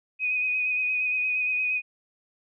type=tone with vibrato; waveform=sine; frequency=2500 Hz; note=D#7; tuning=8 cents sharp; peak=-23 dBFS; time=0.19-1.82 s; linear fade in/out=50 ms; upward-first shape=sine; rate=8.6 Hz; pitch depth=23 cents each way; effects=none